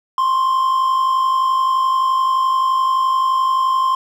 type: tone pair together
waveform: triangle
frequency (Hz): 1048 / 1099.6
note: C6 / C#6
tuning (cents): +2 / -14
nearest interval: minor second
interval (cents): 84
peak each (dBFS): -12 / -23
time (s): 0.18-3.95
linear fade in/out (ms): 2
effects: none